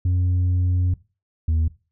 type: tone pair in turn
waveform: sine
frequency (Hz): 90 / 80.18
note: F#2 / E2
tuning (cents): -47 / -47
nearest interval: major second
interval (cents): 200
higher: first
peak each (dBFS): -14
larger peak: neither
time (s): 0.05-0.94 / 1.48-1.68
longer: first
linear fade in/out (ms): 5
effects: noise-tail reverb RT60 0.3 s tail -20 dB re dry + tanh soft clip ceiling -16 dBFS